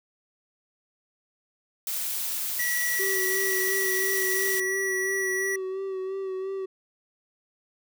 blue noise, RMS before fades -30 dBFS, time 1.87-4.6 s, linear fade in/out 2 ms
square tone, 1941 Hz, B6, 31 cents flat, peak -27 dBFS, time 2.59-5.56 s, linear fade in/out 5 ms
triangle tone with vibrato, 382.1 Hz, G4, 44 cents flat, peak -27 dBFS, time 2.99-6.66 s, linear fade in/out 10 ms, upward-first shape sine, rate 2.9 Hz, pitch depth 31 cents each way
effects none

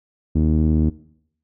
sawtooth tone with low-pass filter, 77.78 Hz, D#2, in tune, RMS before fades -17 dBFS, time 0.35-0.9 s, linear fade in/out 10 ms, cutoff 270 Hz, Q 2.4, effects noise-tail reverb RT60 0.7 s tail -20 dB re dry

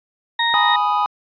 harmonic tone, 932.3 Hz, A#5, in tune, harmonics 1 / 2 / 4, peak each -20 / -20 / -20 dBFS, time 0.39-0.76 s, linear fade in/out 5 ms
triangle chord, G# minor, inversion none, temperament equal, 830.6 / 987.8 / 1244.5 Hz, G#5 / B5 / D#6, 0 / 0 / 0 cents, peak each -18 / -19 / -18 dBFS, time 0.54-1.06 s, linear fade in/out 0 ms
effects resampled to 11025 Hz

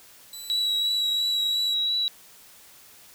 20% pulse tone with pitch glide, 3969 to 3836 Hz, B7 to A#7, +8 to +49 cents, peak -31 dBFS, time 0.33-1.74 s, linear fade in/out 2 ms, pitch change -59 cents, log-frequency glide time 0.73-1.04 s
sine tone with vibrato, 3900 Hz, B7, 23 cents flat, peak -22 dBFS, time 0.5-2.08 s, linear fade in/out 0 ms, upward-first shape triangle, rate 2.9 Hz, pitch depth 18 cents each way
effects white hiss -51 dBFS RMS until 3.14 s

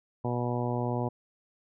harmonic tone, 121.8 Hz, B2, 24 cents flat, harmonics 1 / 2 / 3 / 4 / 5 / 6 / 7 / 8, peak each -31 / -34 / -36 / -37 / -38 / -39 / -39 / -40 dBFS, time 0.24-1.09 s, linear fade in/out 10 ms, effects none

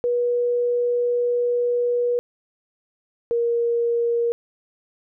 sine tone pair in turn, 483.9 / 470.1 Hz, B4 / A#4, -35 / +15 cents, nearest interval minor second, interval 50 cents, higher first, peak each -18 dBFS, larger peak neither, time 0.04-2.19 / 3.31-4.32 s, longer first, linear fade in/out 0 ms, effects none

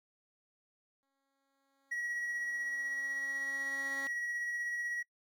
10% pulse tone with exponential growth, 273.7 Hz, C#4, 22 cents flat, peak -35 dBFS, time 1.03-4.07 s, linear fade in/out 0 ms, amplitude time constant 660 ms
triangle tone with tremolo, 1916 Hz, A#6, 47 cents sharp, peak -32 dBFS, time 1.91-5.03 s, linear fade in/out 10 ms, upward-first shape sine, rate 16 Hz, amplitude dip 25%
effects noise-tail reverb RT60 0.1 s tail -25 dB re dry

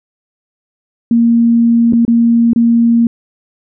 sine tone with dropouts, 233.1 Hz, A#3, in tune, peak -6 dBFS, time 1.11-3.07 s, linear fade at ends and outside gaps 2 ms, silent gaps 1.925-1.933 / 2.051-2.079 / 2.533-2.56 s, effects none

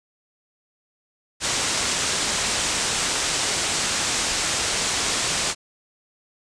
white low-pass noise, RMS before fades -24 dBFS, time 1.4-5.55 s, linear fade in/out 50 ms, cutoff 8600 Hz, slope 48 dB/octave, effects none

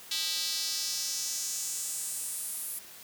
square tone with high-pass filter sweep, 177.8 Hz, F3, 31 cents sharp, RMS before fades -34 dBFS, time 0.11-2.79 s, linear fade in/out 5 ms, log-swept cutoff 3800 to 11000 Hz, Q 2.5, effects white hiss -49 dBFS RMS until 3.03 s + high-pass 80 Hz 12 dB/octave

